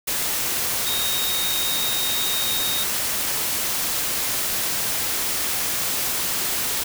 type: tone in noise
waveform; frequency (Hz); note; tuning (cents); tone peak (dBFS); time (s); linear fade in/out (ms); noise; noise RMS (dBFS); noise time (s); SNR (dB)
sine; 3729; A#7; 0; -25; 0.86-2.84; 10; white; -24; 0.07-6.84; -4
effects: none